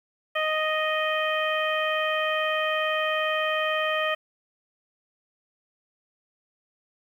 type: harmonic tone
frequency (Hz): 622.3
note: D#5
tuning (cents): 0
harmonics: 1 / 2 / 3 / 4 / 5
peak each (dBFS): -27 / -29 / -29 / -32 / -33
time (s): 0.35-4.15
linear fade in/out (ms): 10
effects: 9-bit